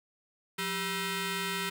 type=ring-modulated tone; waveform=10% pulse; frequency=574 Hz; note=D5; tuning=40 cents flat; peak=-20 dBFS; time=0.58-1.7 s; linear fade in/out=10 ms; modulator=753 Hz; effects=none